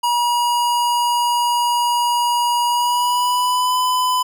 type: tone with pitch glide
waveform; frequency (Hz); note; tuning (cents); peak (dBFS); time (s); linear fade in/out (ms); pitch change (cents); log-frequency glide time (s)
square; 960 to 1005.4; B5 to B5; -49 to +31; -16; 0.03-4.23; 10; +80; 2.67-3.77
effects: none